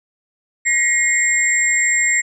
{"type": "tone cluster", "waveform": "sine", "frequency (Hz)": [1910, 2143, 7480], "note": ["A#6", "C7", "A#8"], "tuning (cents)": [42, 41, 5], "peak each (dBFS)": -18, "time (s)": [0.65, 2.22], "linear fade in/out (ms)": 20, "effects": []}